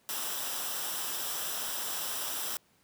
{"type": "noise with comb filter", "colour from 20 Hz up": "white", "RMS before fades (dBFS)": -35, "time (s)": [0.09, 2.57], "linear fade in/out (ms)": 0, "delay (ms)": 0.45, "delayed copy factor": -0.55, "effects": ["pink hiss -67 dBFS RMS until 2.83 s", "high-pass 100 Hz 12 dB/octave"]}